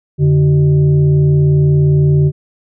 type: tone with frequency modulation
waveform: sine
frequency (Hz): 145.7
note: D3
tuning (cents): -13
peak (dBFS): -7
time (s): 0.18-2.32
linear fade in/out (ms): 50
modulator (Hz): 234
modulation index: 0.52
effects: none